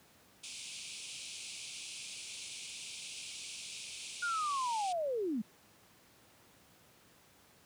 pink band-pass noise, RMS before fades -46 dBFS, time 0.43-4.93 s, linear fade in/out 10 ms, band 2300 to 9900 Hz, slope 96 dB/octave
sine linear sweep, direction down, 1451 to 196 Hz, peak -32 dBFS, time 4.22-5.42 s, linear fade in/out 10 ms
effects pink hiss -63 dBFS RMS until 7.65 s + high-pass 100 Hz 12 dB/octave

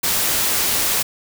white noise, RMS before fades -19 dBFS, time 0.03-1.03 s, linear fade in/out 10 ms, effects none

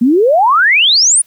sine exponential sweep, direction up, 224.2 to 9956 Hz, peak -6 dBFS, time 0.01-1.22 s, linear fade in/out 10 ms, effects white hiss -51 dBFS RMS until 1.26 s

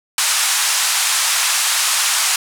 white band-pass noise, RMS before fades -17 dBFS, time 0.18-2.36 s, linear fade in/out 2 ms, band 850 to 10000 Hz, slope 24 dB/octave, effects none

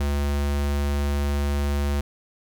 square tone, 71.5 Hz, D2, 46 cents flat, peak -22 dBFS, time 0-2.01 s, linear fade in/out 5 ms, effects none

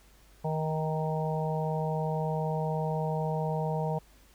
harmonic tone with a mistuned harmonic, 157.1 Hz, D#3, 17 cents sharp, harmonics 1 / 3 / 4 / 5 / 6, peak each -30 / -35 / -36 / -37 / -38 dBFS, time 0.44-3.99 s, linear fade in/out 10 ms, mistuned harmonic 6, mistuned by -23 cents, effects added 50 Hz sine -58 dBFS peak until 4.34 s + pink hiss -61 dBFS RMS until 4.34 s

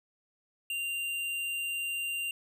sine tone with hard clipping, 2782 Hz, F7, 7 cents flat, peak -33 dBFS, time 0.7-2.31 s, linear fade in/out 2 ms, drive 11 dB, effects none

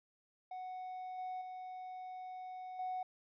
triangle tone with level steps, 740 Hz, F#5, in tune, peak -40 / -37 / -42 / -34 dBFS, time 0.51-3.03 s, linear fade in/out 5 ms, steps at 1.18 / 1.41 / 2.79 s, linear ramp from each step 5 ms, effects tanh soft clip ceiling -33 dBFS + resampled to 11025 Hz

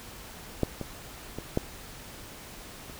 clicks, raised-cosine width 2 ms, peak -10 / -20 / -21 / -11 / -30 dBFS, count 5, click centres 0.633 / 0.813 / 1.386 / 1.574 / 2.898 s, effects pink hiss -45 dBFS RMS until 2.99 s

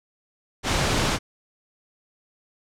pink noise, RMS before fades -22 dBFS, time 0.63-1.19 s, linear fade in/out 50 ms, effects low-pass 7000 Hz 12 dB/octave

